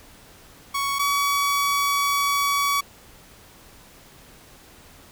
sawtooth tone pair in turn, 1115 / 1133.2 Hz, C#6 / C#6, +10 / +38 cents, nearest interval unison, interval 28 cents, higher second, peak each -19 / -16 dBFS, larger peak second, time 0.74-0.99 / 0.99-2.81 s, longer second, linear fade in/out 10 ms, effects pink hiss -49 dBFS RMS until 5.11 s

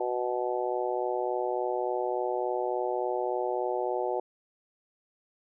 harmonic tone, 123.47 Hz, B2, in tune, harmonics 3 / 4 / 5 / 6 / 7, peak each -32 / -33 / -34 / -35 / -35 dBFS, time 0-4.2 s, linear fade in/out 5 ms, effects none

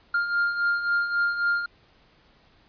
triangle beating tone pair, 1400 / 1403.7 Hz, F6 / F6, +4 / +8 cents, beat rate 3.7 Hz, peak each -28 / -21 dBFS, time 0.14-1.66 s, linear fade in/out 5 ms, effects pink hiss -59 dBFS RMS until 2.68 s + resampled to 11025 Hz

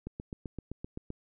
click train, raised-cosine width 3 ms, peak -25 dBFS, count 9, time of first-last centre 0.07-1.104 s, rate 7.74 Hz, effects none

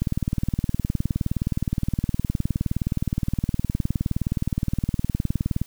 click train, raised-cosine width 5 ms, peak -10 dBFS, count 109, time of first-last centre 0.02-5.616 s, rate 19.3 Hz, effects white hiss -52 dBFS RMS until 5.66 s

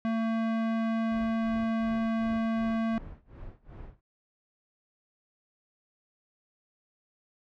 square tone, 225.4 Hz, A3, 42 cents sharp, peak -27 dBFS, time 0.05-2.98 s, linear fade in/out 0 ms
brown noise with tremolo, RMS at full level -42 dBFS, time 1.11-4.01 s, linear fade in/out 20 ms, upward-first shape sine, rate 2.7 Hz, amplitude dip 95%
effects low-pass 2000 Hz 12 dB/octave

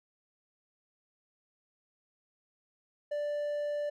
triangle tone, 587.3 Hz, D5, in tune, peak -29 dBFS, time 3.11-3.9 s, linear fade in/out 10 ms, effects none

